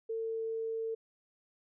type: tone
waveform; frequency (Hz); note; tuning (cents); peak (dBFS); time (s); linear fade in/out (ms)
sine; 449.6; A4; +37; -33; 0.09-0.95; 10
effects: none